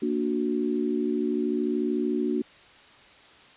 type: chord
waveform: sine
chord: Bb augmented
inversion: none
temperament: equal with one note detuned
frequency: 233.1 / 293.7 / 367 Hz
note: Bb3 / D4 / F#4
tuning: 0 / 0 / -14 cents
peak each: -28 dBFS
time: 0.02-2.42 s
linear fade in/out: 5 ms
effects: white hiss -52 dBFS RMS until 3.56 s + resampled to 8000 Hz